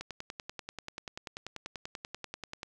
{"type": "click train", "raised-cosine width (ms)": 0.2, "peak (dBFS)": -22, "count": 28, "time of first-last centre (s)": [0.01, 2.631], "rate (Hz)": 10.3, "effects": []}